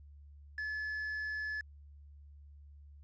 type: tone with quantisation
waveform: triangle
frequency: 1720 Hz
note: A6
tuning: 40 cents flat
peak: -34 dBFS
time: 0.58-1.61 s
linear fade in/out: 2 ms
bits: 9
effects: added 72 Hz sine -52 dBFS peak until 3.03 s + resampled to 16000 Hz